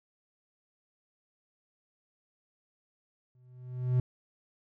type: tone with exponential growth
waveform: triangle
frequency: 125.7 Hz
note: B2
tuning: 31 cents sharp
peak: -19 dBFS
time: 3.35-4 s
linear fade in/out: 2 ms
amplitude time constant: 140 ms
effects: none